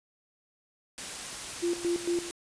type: noise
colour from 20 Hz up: white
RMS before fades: -38 dBFS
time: 0.98-2.31 s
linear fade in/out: 0 ms
type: tone with tremolo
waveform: sine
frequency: 345.8 Hz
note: F4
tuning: 17 cents flat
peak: -25 dBFS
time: 1.62-2.31 s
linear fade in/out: 20 ms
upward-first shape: square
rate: 4.4 Hz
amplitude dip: 80%
effects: resampled to 22050 Hz